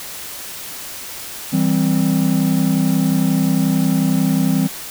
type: chord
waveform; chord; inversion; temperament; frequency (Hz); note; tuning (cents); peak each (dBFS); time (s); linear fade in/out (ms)
triangle; C major; first; equal; 164.81 / 196 / 261.6; E3 / G3 / C4; 0 / 0 / 0; -16; 1.52-4.68; 20
effects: white hiss -31 dBFS RMS until 4.9 s